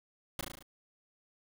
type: noise with echo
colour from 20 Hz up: pink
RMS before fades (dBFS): -35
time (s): 0.39-0.41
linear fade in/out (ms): 2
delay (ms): 36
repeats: 6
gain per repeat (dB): -3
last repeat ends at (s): 0.626
effects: none